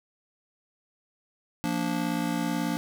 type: chord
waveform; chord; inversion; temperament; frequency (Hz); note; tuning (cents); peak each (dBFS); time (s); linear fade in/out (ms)
square; Bb major; second; just; 174.81 / 233.1 / 291.4; F3 / Bb3 / D4; +2 / 0 / -13; -32 / -32 / -31; 1.64-2.77; 0
effects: none